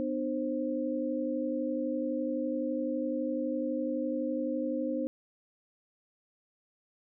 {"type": "tone cluster", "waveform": "sine", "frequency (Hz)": [250, 301.9, 528], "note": ["B3", "D4", "C5"], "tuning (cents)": [21, 48, 16], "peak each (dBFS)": [-34, -33, -34], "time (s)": [0, 5.07], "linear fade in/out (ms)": 0, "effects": []}